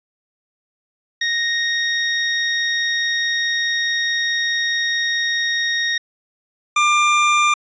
25% pulse tone pair in turn, 1864.7 / 1193.4 Hz, A#6 / D6, 0 / +27 cents, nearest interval minor sixth, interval 773 cents, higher first, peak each -14 / -9 dBFS, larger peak second, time 1.21-5.98 / 6.76-7.54 s, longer first, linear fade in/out 5 ms, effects resampled to 16000 Hz

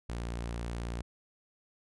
sawtooth tone, 58.4 Hz, A#1, 4 cents sharp, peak -31 dBFS, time 0.09-1.02 s, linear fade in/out 5 ms, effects resampled to 24000 Hz

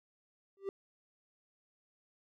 triangle tone with exponential growth, 392 Hz, G4, in tune, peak -29 dBFS, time 0.57-0.69 s, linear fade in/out 1 ms, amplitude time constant 26 ms, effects none

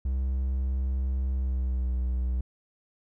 triangle tone with pitch glide, 65.41 to 62.46 Hz, C2 to B1, 0 to +20 cents, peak -23 dBFS, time 0.05-2.41 s, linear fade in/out 5 ms, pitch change -80 cents, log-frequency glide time 1.33-1.93 s, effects none

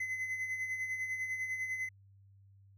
triangle tone with tremolo, 2039 Hz, C7, 45 cents flat, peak -31 dBFS, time 0-1.89 s, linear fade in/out 5 ms, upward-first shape sine, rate 10 Hz, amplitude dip 50%, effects added 98 Hz sine -58 dBFS peak until 2.77 s

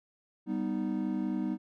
triangle chord, G augmented, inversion none, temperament equal, 196 / 246.9 / 311.1 Hz, G3 / B3 / D#4, 0 / 0 / 0 cents, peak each -32 dBFS, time 0.46-1.58 s, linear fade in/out 50 ms, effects none

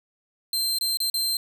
sawtooth tone with dropouts, 4135 Hz, C8, 21 cents flat, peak -20 dBFS, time 0.53-1.37 s, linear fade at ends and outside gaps 2 ms, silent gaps 0.786-0.81 / 0.972-1.002 / 1.1-1.141 s, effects none

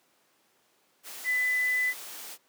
sine tone in noise, 2001 Hz, B6, 22 cents sharp, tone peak -24 dBFS, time 1.24-1.94 s, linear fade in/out 50 ms, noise white, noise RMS -42 dBFS, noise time 1.03-2.38 s, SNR +15 dB, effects pink hiss -67 dBFS RMS until 2.48 s + high-pass 300 Hz 12 dB/octave

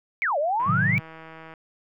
sine exponential two-way sweep, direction down then up, 2362 to 554.4 to 2362 Hz, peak -21 dBFS, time 0.22-0.98 s, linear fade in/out 0 ms, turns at 0.38 s
click train, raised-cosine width 0.5 ms, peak -28 dBFS, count 152, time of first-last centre 0.6-1.538 s, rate 161 Hz
sine chord, A diminished seventh, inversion none, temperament equal with one note detuned, 109.3 / 130.81 / 155.56 / 185 Hz, A2 / C3 / Eb3 / Gb3, -11 / 0 / 0 / 0 cents, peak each -27 dBFS, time 0.66-1 s, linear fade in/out 20 ms
effects none

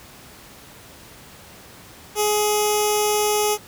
10% pulse tone with notch filter, 420 Hz, G#4, 19 cents sharp, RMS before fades -20 dBFS, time 2.15-3.58 s, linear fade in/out 50 ms, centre 1700 Hz, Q 0.56, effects pink hiss -44 dBFS RMS until 3.67 s + high-pass 60 Hz 12 dB/octave

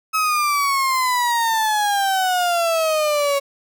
35% pulse exponential sweep, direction down, 1289 to 554 Hz, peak -15 dBFS, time 0.13-3.4 s, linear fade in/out 20 ms, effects none

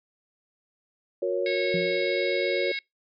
sine chord, F# major, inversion none, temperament equal with one note detuned, 363 / 466.2 / 554.4 Hz, F#4 / A#4 / C#5, -33 / 0 / 0 cents, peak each -28 / -29 / -27 dBFS, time 1.22-2.72 s, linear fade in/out 5 ms
harmonic tone, 547 Hz, C#5, 23 cents flat, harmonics 3 / 4 / 5 / 6 / 7 / 8 / 9, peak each -40 / -30 / -43 / -45 / -36 / -46 / -41 dBFS, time 1.46-2.79 s, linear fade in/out 2 ms
sine tone with exponential decay, 174.61 Hz, F3, in tune, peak -25 dBFS, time 1.74-2.15 s, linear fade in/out 2 ms, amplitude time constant 87 ms
effects noise-tail reverb RT60 0.2 s tail -26 dB re dry + MP3 48 kbps

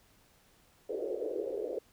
white band-pass noise, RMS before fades -36 dBFS, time 0.89-1.79 s, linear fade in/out 5 ms, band 360 to 520 Hz, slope 48 dB/octave, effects pink hiss -65 dBFS RMS until 1.92 s

